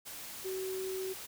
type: tone in noise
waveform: sine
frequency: 377.8 Hz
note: F#4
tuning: 36 cents sharp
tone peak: -35 dBFS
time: 0.44-1.14 s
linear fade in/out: 20 ms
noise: white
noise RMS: -45 dBFS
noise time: 0.05-1.27 s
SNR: +7 dB
effects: none